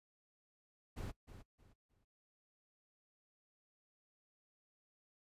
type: noise with echo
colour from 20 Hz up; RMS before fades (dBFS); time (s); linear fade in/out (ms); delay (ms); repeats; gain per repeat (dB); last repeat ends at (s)
brown; -44; 0.96-1.12; 20; 310; 3; -11; 2.05
effects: noise-tail reverb RT60 0.1 s tail -19 dB re dry + resampled to 32000 Hz